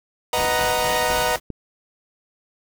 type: noise with tremolo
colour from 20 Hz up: pink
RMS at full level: -30 dBFS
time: 0.33-1.4 s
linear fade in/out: 50 ms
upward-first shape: square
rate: 3.9 Hz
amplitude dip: 35%
type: chord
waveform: sawtooth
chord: B major seventh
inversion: none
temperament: equal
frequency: 493.9 / 622.3 / 740 / 932.3 Hz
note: B4 / D#5 / F#5 / A#5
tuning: 0 / 0 / 0 / 0 cents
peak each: -21 / -21 / -22 / -20 dBFS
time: 0.33-1.36 s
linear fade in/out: 2 ms
type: clicks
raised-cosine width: 3 ms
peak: -26 / -17 dBFS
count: 2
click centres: 0.486 / 1.503 s
effects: none